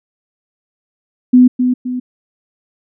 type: tone with echo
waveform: sine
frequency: 250.6 Hz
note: B3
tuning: 25 cents sharp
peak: -3 dBFS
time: 1.33-1.48 s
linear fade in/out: 10 ms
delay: 260 ms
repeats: 2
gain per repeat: -7 dB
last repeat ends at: 2 s
effects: none